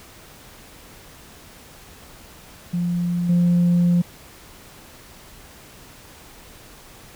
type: tone with level steps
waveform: sine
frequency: 174.61 Hz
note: F3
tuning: in tune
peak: -19 / -12 dBFS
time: 2.73-4.02 s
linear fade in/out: 10 ms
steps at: 3.29 s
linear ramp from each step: 5 ms
effects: tanh soft clip ceiling -12 dBFS + pink hiss -45 dBFS RMS until 7.15 s